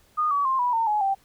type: tone with pitch steps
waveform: sine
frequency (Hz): 1227 / 1138.2 / 1055.9 / 979.5 / 908.7 / 842.9 / 781.9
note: D#6 / C#6 / C6 / B5 / A#5 / G#5 / G5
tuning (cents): -25 / +45 / +15 / -15 / -44 / +25 / -5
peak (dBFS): -20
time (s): 0.17-1.15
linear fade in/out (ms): 20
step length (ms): 140
effects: pink hiss -60 dBFS RMS until 1.24 s